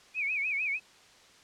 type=tone with vibrato; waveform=sine; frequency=2371 Hz; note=D7; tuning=16 cents sharp; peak=-28 dBFS; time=0.14-0.8 s; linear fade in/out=50 ms; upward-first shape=sine; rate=6.6 Hz; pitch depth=140 cents each way; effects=white hiss -57 dBFS RMS until 1.43 s + low-pass 6000 Hz 12 dB/octave